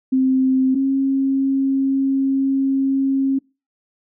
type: tone pair in turn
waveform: sine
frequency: 261.6 / 270.2 Hz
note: C4 / C#4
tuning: 0 / -44 cents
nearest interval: minor second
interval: 56 cents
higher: second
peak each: -13 / -15 dBFS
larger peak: first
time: 0.12-0.75 / 0.75-3.39 s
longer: second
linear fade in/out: 10 ms
effects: noise-tail reverb RT60 0.3 s tail -26 dB re dry